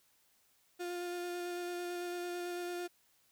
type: tone with vibrato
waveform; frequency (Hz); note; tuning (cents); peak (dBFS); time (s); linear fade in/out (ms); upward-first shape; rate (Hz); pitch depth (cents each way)
35% pulse; 352.3; F4; +15; -36; 0.79-2.88; 20; square; 9; 9
effects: white hiss -71 dBFS RMS until 3.31 s